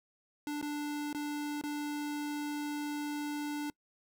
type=tone with dropouts; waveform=square; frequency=294.3 Hz; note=D4; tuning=4 cents sharp; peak=-35 dBFS; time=0.47-3.7 s; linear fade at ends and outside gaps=1 ms; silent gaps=0.614-0.626 / 1.129-1.147 / 1.613-1.637 s; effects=noise-tail reverb RT60 0.1 s tail -24 dB re dry